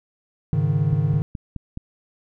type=chord; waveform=triangle; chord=Ab suspended fourth; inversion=none; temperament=just; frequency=103.83 / 138.43 / 155.74 Hz; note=Ab2 / Db3 / Eb3; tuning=0 / -2 / +2 cents; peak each=-22 / -20 / -19 dBFS; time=0.53-1.22 s; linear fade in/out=0 ms
type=click train; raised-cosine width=5 ms; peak=-18 dBFS; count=5; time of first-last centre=0.93-1.774 s; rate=4.74 Hz
effects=none